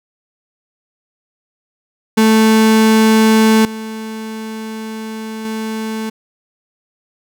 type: tone with level steps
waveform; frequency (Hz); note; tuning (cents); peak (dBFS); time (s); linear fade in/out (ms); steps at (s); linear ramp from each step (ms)
35% pulse; 220; A3; 0; -6 / -22 / -18; 2.17-6.1; 10; 3.65 / 5.45; 2
effects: none